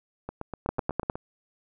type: two click trains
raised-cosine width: 1 ms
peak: -20 / -11 dBFS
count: 8 / 5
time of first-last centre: 0.29-1.155 / 0.69-1.099 s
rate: 8.09 / 9.79 Hz
effects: none